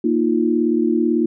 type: chord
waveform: sine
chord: Bb suspended fourth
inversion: none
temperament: equal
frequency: 233.1 / 311.1 / 349.2 Hz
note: Bb3 / Eb4 / F4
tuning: 0 / 0 / 0 cents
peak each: -19 dBFS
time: 0.04-1.26 s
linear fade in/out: 5 ms
effects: none